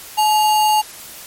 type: tone with sample-and-hold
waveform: sine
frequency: 855 Hz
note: A5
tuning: 50 cents flat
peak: -11 dBFS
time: 0.17-0.82 s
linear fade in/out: 20 ms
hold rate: 3675 Hz
effects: white hiss -36 dBFS RMS until 1.26 s + MP3 64 kbps